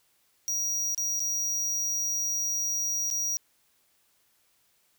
square tone with dropouts, 5750 Hz, F8, 50 cents sharp, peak -27 dBFS, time 0.48-3.37 s, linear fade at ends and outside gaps 0 ms, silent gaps 0.947-0.978 / 1.195-1.203 / 3.102-3.111 s, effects white hiss -68 dBFS RMS until 4.98 s

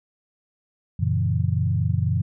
sine chord, F# dominant seventh, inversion none, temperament equal, 92.5 / 116.54 / 138.59 / 164.81 Hz, F#2 / A#2 / C#3 / E3, 0 / 0 / 0 / 0 cents, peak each -23 / -24 / -26 / -27 dBFS, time 0.99-2.22 s, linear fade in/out 10 ms, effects none

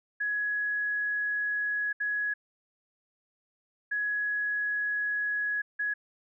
sine tone bursts at uneven times, 1677 Hz, G#6, 16 cents sharp, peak -27 dBFS, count 4, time 0.2-1.93 / 2-2.34 / 3.91-5.62 / 5.79-5.94 s, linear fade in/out 10 ms, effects none

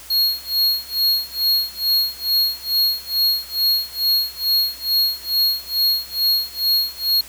square tone with tremolo, 4294 Hz, C8, 44 cents sharp, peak -14 dBFS, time 0.1-7.21 s, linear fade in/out 5 ms, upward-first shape sine, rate 2.3 Hz, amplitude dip 95%, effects added 60 Hz sine -49 dBFS peak until 7.28 s + white hiss -40 dBFS RMS until 7.28 s

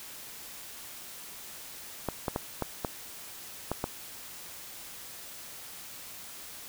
clicks, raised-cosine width 1 ms, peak -15 dBFS, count 7, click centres 2.087 / 2.282 / 2.361 / 2.623 / 2.848 / 3.716 / 3.841 s, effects white hiss -45 dBFS RMS until 6.68 s

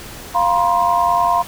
sine chord, F suspended fourth, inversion none, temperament equal with one note detuned, 698.5 / 956.3 / 1046.5 Hz, F5 / Bb5 / C6, 0 / +44 / 0 cents, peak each -17 dBFS, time 0.34-1.43 s, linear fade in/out 20 ms, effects pink hiss -34 dBFS RMS until 1.47 s

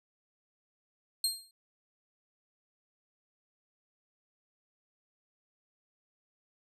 25% pulse tone with exponential decay, 4205 Hz, C8, 8 cents sharp, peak -20 dBFS, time 1.24-1.51 s, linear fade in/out 2 ms, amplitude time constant 57 ms, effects none

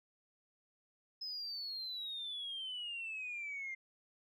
sine exponential sweep, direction down, 5140 to 2093 Hz, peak -39 dBFS, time 1.21-3.75 s, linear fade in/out 10 ms, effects tanh soft clip ceiling -36 dBFS

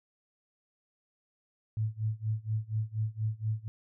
sine tone with tremolo, 109.2 Hz, A2, 13 cents flat, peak -26 dBFS, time 1.77-3.68 s, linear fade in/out 0 ms, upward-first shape sine, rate 4.2 Hz, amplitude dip 95%, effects none

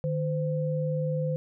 sine tone pair together, 153.08 / 514 Hz, D#3 / C5, -28 / -31 cents, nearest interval octave + major sixth, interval 2097 cents, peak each -27 / -30 dBFS, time 0.04-1.36 s, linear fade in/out 0 ms, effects none

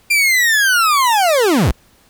40% pulse linear sweep, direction down, 2399 to 33.05 Hz, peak -10 dBFS, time 0.1-1.72 s, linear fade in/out 10 ms, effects pink hiss -52 dBFS RMS until 2.09 s

